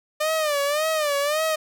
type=tone with vibrato; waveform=sawtooth; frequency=600 Hz; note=D5; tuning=37 cents sharp; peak=-17 dBFS; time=0.2-1.56 s; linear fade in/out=10 ms; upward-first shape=sine; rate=1.8 Hz; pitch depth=110 cents each way; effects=none